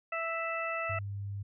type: harmonic tone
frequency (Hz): 660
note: E5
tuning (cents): +2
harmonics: 1 / 2 / 3 / 4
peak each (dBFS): -37 / -36 / -39 / -38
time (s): 0.12-0.99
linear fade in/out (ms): 5
type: tone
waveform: sine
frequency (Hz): 100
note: G2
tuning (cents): +35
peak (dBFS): -35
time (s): 0.89-1.43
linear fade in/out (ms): 10
effects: none